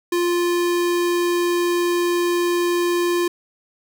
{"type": "tone", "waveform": "square", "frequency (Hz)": 349.2, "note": "F4", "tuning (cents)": 0, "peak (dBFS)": -18, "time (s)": [0.12, 3.28], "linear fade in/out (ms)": 5, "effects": []}